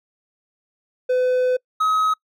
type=tone pair in turn; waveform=triangle; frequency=505 / 1272.5 Hz; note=B4 / D#6; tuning=+39 / +39 cents; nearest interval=octave + major third; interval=1600 cents; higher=second; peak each=-14 / -14 dBFS; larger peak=neither; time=1.09-1.57 / 1.8-2.14 s; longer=first; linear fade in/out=10 ms; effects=noise-tail reverb RT60 0.1 s tail -26 dB re dry